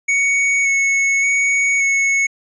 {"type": "tone with vibrato", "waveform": "square", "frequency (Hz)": 2217, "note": "C#7", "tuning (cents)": 0, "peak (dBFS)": -14, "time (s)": [0.08, 2.27], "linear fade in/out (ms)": 10, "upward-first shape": "square", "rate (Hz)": 0.87, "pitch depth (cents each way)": 12, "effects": ["resampled to 16000 Hz"]}